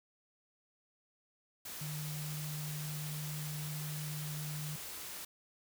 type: tone in noise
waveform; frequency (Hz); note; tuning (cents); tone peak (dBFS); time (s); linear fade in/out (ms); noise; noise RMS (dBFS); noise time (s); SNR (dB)
sine; 151.1; D3; +50; -39; 1.81-4.76; 5; white; -45; 1.65-5.25; +3
effects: none